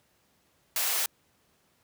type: high-pass noise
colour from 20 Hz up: white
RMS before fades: -28 dBFS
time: 0.76-1.06 s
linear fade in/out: 2 ms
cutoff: 570 Hz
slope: 12 dB/octave
effects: pink hiss -68 dBFS RMS until 1.83 s + high-pass 80 Hz 12 dB/octave

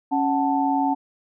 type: tone cluster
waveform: sine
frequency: 276.9 / 742 / 880 Hz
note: C#4 / F#5 / A5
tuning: -2 / +5 / 0 cents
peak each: -22 / -24 / -23 dBFS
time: 0.11-0.95 s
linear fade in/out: 20 ms
effects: none

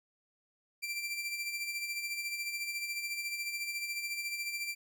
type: tone with tremolo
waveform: sawtooth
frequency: 2354 Hz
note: D7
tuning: 3 cents sharp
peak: -30 dBFS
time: 0.82-4.75 s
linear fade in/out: 20 ms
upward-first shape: sine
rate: 14 Hz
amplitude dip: 50%
effects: none

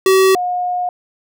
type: tone pair in turn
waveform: square / sine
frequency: 380.9 / 719 Hz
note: G4 / F#5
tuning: -50 / -50 cents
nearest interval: major seventh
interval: 1100 cents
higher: second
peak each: -9 / -16 dBFS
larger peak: first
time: 0.06-0.35 / 0.35-0.89 s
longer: second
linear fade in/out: 2 ms
effects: none

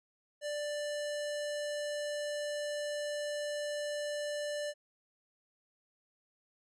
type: tone with low-pass filter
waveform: square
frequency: 589 Hz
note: D5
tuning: 5 cents sharp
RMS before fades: -37 dBFS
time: 0.41-4.74 s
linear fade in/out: 50 ms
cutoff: 8300 Hz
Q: 1.3
effects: none

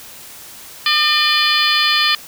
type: harmonic tone with a mistuned harmonic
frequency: 604 Hz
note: D5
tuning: 48 cents sharp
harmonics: 2 / 3 / 4 / 5 / 6 / 7 / 8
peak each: -20 / -20 / -20 / -20 / -20 / -20 / -20 dBFS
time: 0.86-2.15 s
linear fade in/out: 2 ms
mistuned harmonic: 6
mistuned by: -72 cents
effects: white hiss -37 dBFS RMS until 2.27 s

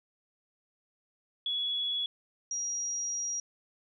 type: tone pair in turn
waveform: sine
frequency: 3378 / 5719 Hz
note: G#7 / F8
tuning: +29 / +40 cents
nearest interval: major sixth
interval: 911 cents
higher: second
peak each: -29 / -31 dBFS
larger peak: first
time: 1.46-2.06 / 2.51-3.4 s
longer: second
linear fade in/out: 2 ms
effects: none

